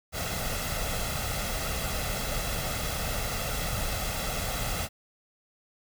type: noise with comb filter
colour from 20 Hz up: pink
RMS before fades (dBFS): -31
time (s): 0.12-4.89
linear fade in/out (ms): 50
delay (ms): 1.5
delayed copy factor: +0.6
effects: none